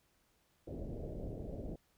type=low-pass noise; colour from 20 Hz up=pink; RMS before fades=-43 dBFS; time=0.67-1.76 s; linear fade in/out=5 ms; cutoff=640 Hz; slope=48 dB/octave; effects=pink hiss -74 dBFS RMS until 1.97 s